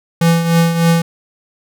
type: tone with tremolo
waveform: square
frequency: 167.3 Hz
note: E3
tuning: 26 cents sharp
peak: -8 dBFS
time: 0.21-1.02 s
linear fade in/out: 5 ms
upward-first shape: triangle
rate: 3.3 Hz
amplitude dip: 65%
effects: none